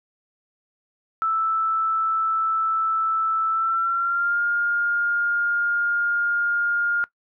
sine tone with pitch glide, 1318.5 to 1413.1 Hz, E6 to F6, 0 to +20 cents, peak -19 dBFS, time 1.22-7.04 s, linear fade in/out 0 ms, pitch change +120 cents, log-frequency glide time 3.5-4.41 s, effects noise-tail reverb RT60 0.1 s tail -19 dB re dry

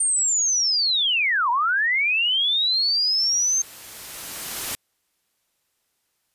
sine linear two-way sweep, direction down then up, 8900 to 919 to 6380 Hz, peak -18 dBFS, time 0-3.62 s, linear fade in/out 5 ms, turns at 1.5 s
white noise with exponential growth, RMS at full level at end -27 dBFS, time 1.99-4.75 s, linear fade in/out 0 ms, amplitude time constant 600 ms
effects white hiss -72 dBFS RMS until 6.34 s + resampled to 32000 Hz

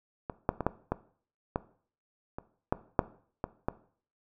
clicks, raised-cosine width 1 ms, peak -20 / -10 / -17 / -11 / -14 / -14 / -23 / -11 / -7 / -17 / -14 dBFS, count 11, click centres 0.298 / 0.491 / 0.607 / 0.666 / 0.92 / 1.559 / 2.385 / 2.725 / 2.992 / 3.441 / 3.685 s, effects noise-tail reverb RT60 0.5 s tail -17 dB re dry

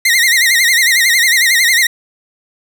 sawtooth tone with vibrato, 1977 Hz, B6, 1 cent sharp, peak -5 dBFS, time 0.05-1.87 s, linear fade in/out 5 ms, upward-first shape sine, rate 11 Hz, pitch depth 130 cents each way, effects none

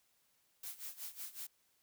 blue noise with tremolo, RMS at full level -44 dBFS, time 0.63-1.47 s, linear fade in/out 5 ms, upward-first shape sine, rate 5.4 Hz, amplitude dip 85%, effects white hiss -75 dBFS RMS until 1.82 s

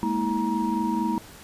sine tone cluster, 209.6 / 233.9 / 322.9 / 944 Hz, G#3 / A#3 / E4 / A#5, +16 / +6 / -36 / +22 cents, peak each -28 dBFS, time 0.03-1.18 s, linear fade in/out 0 ms, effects pink hiss -46 dBFS RMS until 1.43 s + resampled to 32000 Hz

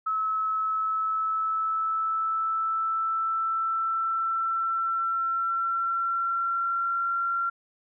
sine tone with pitch glide, 1295 to 1372 Hz, E6 to F6, -31 to -31 cents, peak -24 dBFS, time 0.06-7.5 s, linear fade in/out 10 ms, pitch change +100 cents, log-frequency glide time 0.52-7.12 s, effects none

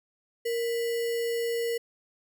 sine tone with sample-and-hold, 466.2 Hz, A#4, in tune, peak -26 dBFS, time 0.45-1.78 s, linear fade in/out 10 ms, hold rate 2450 Hz, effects none

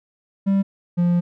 triangle tone pair in turn, 196 / 174.62 Hz, G3 / F3, 0 / 0 cents, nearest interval major second, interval 200 cents, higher first, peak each -13 dBFS, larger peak neither, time 0.46-0.63 / 0.97-1.21 s, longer second, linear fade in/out 20 ms, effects none

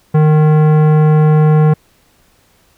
sine tone with tanh clipping, 153.7 Hz, D#3, 21 cents flat, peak -8 dBFS, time 0.14-1.74 s, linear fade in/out 10 ms, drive 16 dB, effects pink hiss -53 dBFS RMS until 2.77 s

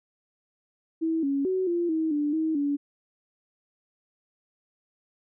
sine tone with pitch steps, 324.4 / 277.9 / 374.3 / 344.9 / 319.2 / 294.1 / 317.7 / 286 Hz, E4 / C#4 / F#4 / F4 / D#4 / D4 / D#4 / D4, -28 / +4 / +20 / -22 / +44 / +3 / +36 / -46 cents, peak -23 dBFS, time 1.01-2.77 s, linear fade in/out 20 ms, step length 220 ms, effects none

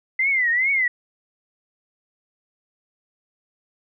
sine tone with vibrato, 2030 Hz, B6, 47 cents sharp, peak -17 dBFS, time 0.19-0.88 s, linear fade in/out 5 ms, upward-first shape triangle, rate 2.4 Hz, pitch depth 180 cents each way, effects none

